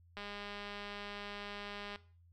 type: click train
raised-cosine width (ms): 0.3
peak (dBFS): -29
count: 366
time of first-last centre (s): 0.17-1.959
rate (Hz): 204
effects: noise-tail reverb RT60 0.4 s tail -17 dB re dry + added 86 Hz sine -61 dBFS peak until 2.32 s